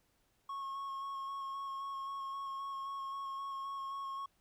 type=tone with vibrato; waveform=triangle; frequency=1093 Hz; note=C#6; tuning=25 cents flat; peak=-37 dBFS; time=0.49-4.26 s; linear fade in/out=5 ms; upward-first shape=square; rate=3.8 Hz; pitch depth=13 cents each way; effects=pink hiss -75 dBFS RMS until 4.4 s